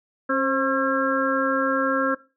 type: harmonic tone with a mistuned harmonic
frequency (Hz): 270.6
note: C#4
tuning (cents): -42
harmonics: 1 / 2 / 4 / 5 / 6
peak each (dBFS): -25 / -25 / -29 / -25 / -27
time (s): 0.29-2.15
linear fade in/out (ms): 10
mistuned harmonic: 2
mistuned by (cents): -39
effects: noise-tail reverb RT60 0.3 s tail -19 dB re dry